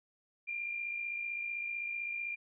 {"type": "tone with amplitude modulation", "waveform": "sine", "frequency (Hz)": 2392, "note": "D7", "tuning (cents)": 31, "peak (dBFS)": -33, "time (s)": [0.47, 2.36], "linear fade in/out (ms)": 20, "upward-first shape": "sine", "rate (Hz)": 55.7, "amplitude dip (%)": 50, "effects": []}